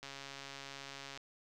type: click train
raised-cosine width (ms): 0.2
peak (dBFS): -29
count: 159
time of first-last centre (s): 0.03-1.175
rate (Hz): 138
effects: none